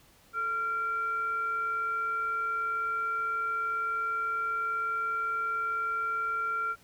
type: tone with frequency modulation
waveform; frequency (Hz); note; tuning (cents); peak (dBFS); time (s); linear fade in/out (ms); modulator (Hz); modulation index
sine; 1379; F6; -22; -28; 0.33-6.76; 50; 939; 0.26
effects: pink hiss -60 dBFS RMS until 6.83 s